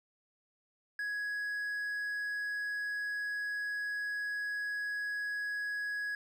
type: tone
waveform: triangle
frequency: 1669 Hz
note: G#6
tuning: 8 cents sharp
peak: -32 dBFS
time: 0.99-6.15 s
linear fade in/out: 2 ms
effects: none